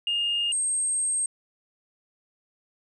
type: tone pair in turn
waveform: sine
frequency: 2832 / 8428 Hz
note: F7 / C9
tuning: +23 / +12 cents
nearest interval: octave + perfect fifth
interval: 1889 cents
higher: second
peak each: -22 / -22 dBFS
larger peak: neither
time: 0.07-0.52 / 0.52-1.26 s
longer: second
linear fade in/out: 2 ms
effects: tanh soft clip ceiling -19 dBFS